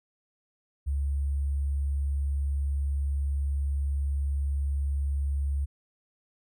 sine tone with sample-and-hold, 70 Hz, C#2, 18 cents sharp, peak -25 dBFS, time 0.86-5.66 s, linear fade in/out 20 ms, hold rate 8820 Hz, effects none

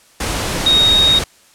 sine tone in noise, 3746 Hz, A#7, 8 cents sharp, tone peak -9 dBFS, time 0.66-1.19 s, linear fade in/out 5 ms, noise pink, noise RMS -20 dBFS, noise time 0.2-1.24 s, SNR +8 dB, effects white hiss -49 dBFS RMS until 1.54 s + low-pass 10000 Hz 12 dB/octave

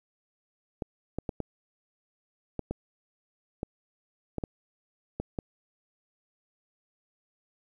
clicks, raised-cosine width 2 ms, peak -18 dBFS, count 11, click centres 0.822 / 1.186 / 1.292 / 1.403 / 2.593 / 2.71 / 3.631 / 4.383 / 4.438 / 5.2 / 5.388 s, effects 10-bit

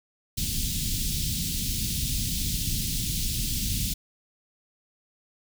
pink band-stop noise, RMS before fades -28 dBFS, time 0.37-3.94 s, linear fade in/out 10 ms, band 220 to 3300 Hz, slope 24 dB/octave, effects none

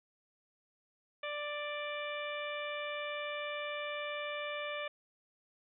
harmonic tone, 589 Hz, D5, 5 cents sharp, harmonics 1 / 2 / 3 / 4 / 5 / 6, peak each -40 / -44 / -45 / -43 / -48 / -49 dBFS, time 1.23-4.88 s, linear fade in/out 5 ms, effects none

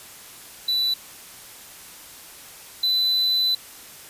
triangle tone pair in turn, 3969 / 4004 Hz, B7 / B7, +8 / +23 cents, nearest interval unison, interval 15 cents, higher second, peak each -18 / -17 dBFS, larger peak second, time 0.68-0.94 / 2.83-3.55 s, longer second, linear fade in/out 5 ms, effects white hiss -43 dBFS RMS until 4.09 s + resampled to 32000 Hz

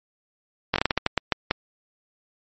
slowing click train, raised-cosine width 0.3 ms, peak -4 dBFS, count 11, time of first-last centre 0.74-1.511 s, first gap 19 ms, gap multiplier 1.29, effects MP3 32 kbps

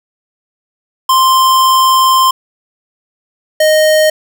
square tone pair in turn, 1046.5 / 620.1 Hz, C6 / D#5, 0 / -6 cents, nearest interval major sixth, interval 906 cents, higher first, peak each -7 dBFS, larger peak neither, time 1.09-2.31 / 3.6-4.1 s, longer first, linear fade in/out 5 ms, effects none

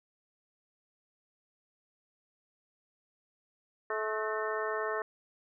harmonic tone with a mistuned harmonic, 216.4 Hz, A3, 29 cents flat, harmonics 2 / 3 / 4 / 5 / 6 / 7 / 8, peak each -35 / -38 / -44 / -38 / -40 / -43 / -39 dBFS, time 3.9-5.02 s, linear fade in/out 2 ms, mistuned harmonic 8, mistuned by +74 cents, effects none

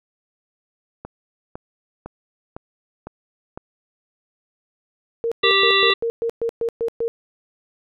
click train, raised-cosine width 1 ms, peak -18 dBFS, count 6, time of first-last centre 1.05-3.575 s, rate 1.98 Hz
sine tone bursts, 462.5 Hz, A#4, 14 cents flat, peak -19 dBFS, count 10, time 5.24-7.08 s, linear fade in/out 0 ms, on 76 ms, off 120 ms
harmonic tone, 392 Hz, G4, in tune, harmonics 1 / 3 / 5 / 7 / 9 / 10, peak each -21 / -21 / -21 / -21 / -21 / -21 dBFS, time 5.43-5.94 s, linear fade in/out 10 ms
effects none

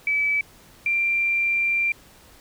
sine tone pair in turn, 2299 / 2368 Hz, D7 / D7, -37 / +14 cents, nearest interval minor second, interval 51 cents, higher second, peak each -19 dBFS, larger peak neither, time 0.07-0.41 / 0.86-1.92 s, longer second, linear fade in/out 2 ms, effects pink hiss -51 dBFS RMS until 2.4 s

